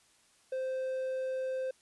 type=tone; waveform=triangle; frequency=521 Hz; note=C5; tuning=7 cents flat; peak=-30 dBFS; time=0.52-1.71 s; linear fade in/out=5 ms; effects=white hiss -66 dBFS RMS until 1.81 s + resampled to 24000 Hz